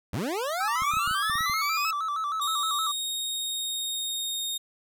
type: linear sweep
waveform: 25% pulse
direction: up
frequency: 73.1 to 2637 Hz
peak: -24 dBFS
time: 0.13-1.91 s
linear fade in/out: 5 ms
type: tone with vibrato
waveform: triangle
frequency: 1230 Hz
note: D#6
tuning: 20 cents flat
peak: -25 dBFS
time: 0.6-2.92 s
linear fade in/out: 10 ms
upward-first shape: square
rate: 6.4 Hz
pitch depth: 95 cents each way
type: clicks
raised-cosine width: 5 ms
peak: -29 dBFS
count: 9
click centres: 0.821 / 0.937 / 0.97 / 1.076 / 1.111 / 1.298 / 1.355 / 1.408 / 1.498 s
type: tone with pitch glide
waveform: sawtooth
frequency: 3729 to 3703 Hz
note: A#7 to A#7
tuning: 0 to -12 cents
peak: -26 dBFS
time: 2.41-4.58 s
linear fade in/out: 10 ms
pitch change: -12 cents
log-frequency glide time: 3.26-4.46 s
effects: none